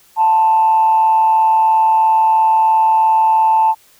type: tone with amplitude modulation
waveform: sine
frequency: 883 Hz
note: A5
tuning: 6 cents sharp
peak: -6 dBFS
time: 0.16-3.75 s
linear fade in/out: 50 ms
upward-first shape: sine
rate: 163 Hz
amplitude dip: 45%
effects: tanh soft clip ceiling -3 dBFS + white hiss -50 dBFS RMS until 3.99 s